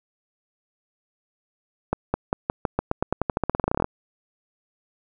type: accelerating click train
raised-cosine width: 1 ms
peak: -7 dBFS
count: 24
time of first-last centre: 1.93-3.844 s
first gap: 210 ms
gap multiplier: 0.9
effects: none